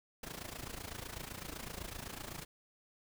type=noise with amplitude modulation; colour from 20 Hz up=pink; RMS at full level=-42 dBFS; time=0.23-2.45 s; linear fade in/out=5 ms; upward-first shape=sine; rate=27.9 Hz; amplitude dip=80%; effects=none